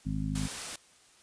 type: harmonic tone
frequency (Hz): 51.9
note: G#1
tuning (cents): 0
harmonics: 1 / 2 / 3 / 4 / 5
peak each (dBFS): -36 / -39 / -34 / -38 / -36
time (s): 0.05-0.48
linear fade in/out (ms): 20
type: noise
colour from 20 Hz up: white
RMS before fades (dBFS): -38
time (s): 0.35-0.76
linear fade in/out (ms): 5
effects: white hiss -60 dBFS RMS until 1.22 s + resampled to 22050 Hz